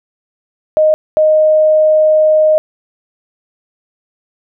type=tone bursts at uneven times; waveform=sine; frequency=620 Hz; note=D#5; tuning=6 cents flat; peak=-6 dBFS; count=2; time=0.77-0.94 / 1.17-2.58 s; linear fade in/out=0 ms; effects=none

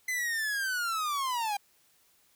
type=linear sweep; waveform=45% pulse; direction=down; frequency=2045 to 792 Hz; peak=-29 dBFS; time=0.08-1.57 s; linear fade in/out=5 ms; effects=white hiss -66 dBFS RMS until 2.35 s

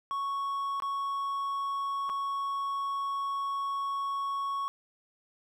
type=tone with dropouts; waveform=triangle; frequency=1108.7 Hz; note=C#6; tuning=in tune; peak=-28 dBFS; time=0.11-4.68 s; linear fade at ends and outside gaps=0 ms; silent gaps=0.801-0.822 / 2.093-2.098 s; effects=none

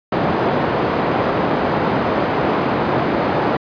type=band-pass noise; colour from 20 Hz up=white; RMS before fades=-18 dBFS; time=0.12-3.57 s; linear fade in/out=5 ms; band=120 to 780 Hz; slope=12 dB/octave; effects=resampled to 11025 Hz

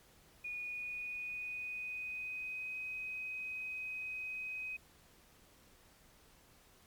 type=tone with pitch glide; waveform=sine; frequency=2456 to 2519 Hz; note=D#7 to D#7; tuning=-23 to +21 cents; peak=-39 dBFS; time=0.44-4.77 s; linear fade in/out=10 ms; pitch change=+44 cents; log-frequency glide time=0.57-2.77 s; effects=pink hiss -64 dBFS RMS until 6.86 s + MP3 96 kbps

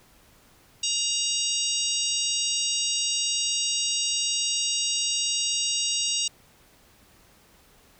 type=harmonic tone with a mistuned harmonic; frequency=941 Hz; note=A#5; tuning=16 cents sharp; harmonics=3 / 4 / 5 / 6 / 7 / 8 / 9; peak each=-29 / -31 / -33 / -31 / -31 / -33 / -36 dBFS; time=0.83-6.28 s; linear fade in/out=5 ms; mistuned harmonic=8; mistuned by=+54 cents; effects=pink hiss -57 dBFS RMS until 7.99 s

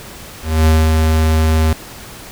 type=tone with ADSR envelope; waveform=square; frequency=79.2 Hz; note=D#2; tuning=31 cents sharp; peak=-8 dBFS; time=0.42-1.73 s; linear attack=240 ms; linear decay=220 ms; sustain=-3 dB; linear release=3 ms; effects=pink hiss -34 dBFS RMS until 2.31 s

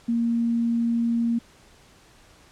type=tone; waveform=sine; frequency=233.1 Hz; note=A#3; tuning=in tune; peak=-20 dBFS; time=0.08-1.39 s; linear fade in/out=10 ms; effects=pink hiss -54 dBFS RMS until 2.51 s + low-pass 9000 Hz 12 dB/octave

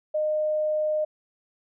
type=tone; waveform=sine; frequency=613 Hz; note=D#5; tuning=26 cents flat; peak=-22 dBFS; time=0.14-1.05 s; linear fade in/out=10 ms; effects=none

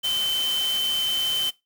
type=tone in noise; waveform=sine; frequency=3073 Hz; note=G7; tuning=35 cents flat; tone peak=-22 dBFS; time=0.03-1.51 s; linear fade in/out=20 ms; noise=white; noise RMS=-33 dBFS; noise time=0.03-1.51 s; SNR=+8 dB; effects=noise-tail reverb RT60 0.2 s tail -19 dB re dry

